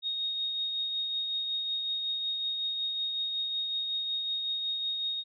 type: tone with tremolo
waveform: sine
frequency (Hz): 3729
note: A#7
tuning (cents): 0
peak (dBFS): -28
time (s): 0.02-5.24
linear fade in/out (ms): 50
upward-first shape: triangle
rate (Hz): 5.4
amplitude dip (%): 35
effects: none